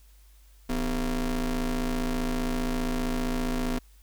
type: ring-modulated tone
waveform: 40% pulse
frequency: 138.59 Hz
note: C#3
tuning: in tune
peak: -22 dBFS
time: 0.69-3.79 s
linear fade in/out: 10 ms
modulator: 111 Hz
effects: added 50 Hz sine -52 dBFS peak until 4.02 s + white hiss -63 dBFS RMS until 4.02 s